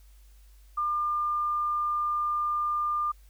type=tone; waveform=sine; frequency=1200 Hz; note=D6; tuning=37 cents sharp; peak=-25 dBFS; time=0.77-3.12 s; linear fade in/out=10 ms; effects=added 50 Hz sine -51 dBFS peak until 3.29 s + white hiss -65 dBFS RMS until 3.29 s